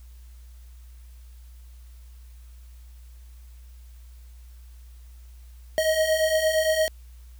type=beating tone pair; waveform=square; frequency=624 / 632.7 Hz; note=D#5 / D#5; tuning=+5 / +29 cents; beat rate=8.7 Hz; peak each=-27 / -22 dBFS; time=5.78-6.88 s; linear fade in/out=0 ms; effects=added 60 Hz sine -43 dBFS peak until 7.39 s + white hiss -61 dBFS RMS until 7.39 s